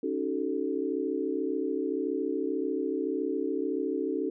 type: chord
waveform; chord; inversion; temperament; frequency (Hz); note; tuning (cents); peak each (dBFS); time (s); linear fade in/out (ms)
sine; D# half-diminished seventh; third; equal with one note detuned; 277.2 / 311.1 / 378.2 / 440; C#4 / D#4 / F#4 / A4; 0 / 0 / +38 / 0; -33; 0.03-4.3; 5
effects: none